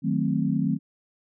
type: chord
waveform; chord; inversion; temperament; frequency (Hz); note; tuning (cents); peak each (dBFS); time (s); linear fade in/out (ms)
sine; D# diminished seventh; none; equal; 155.56 / 185 / 220 / 261.6; D#3 / F#3 / A3 / C4; 0 / 0 / 0 / 0; -27; 0.02-0.79; 50
effects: none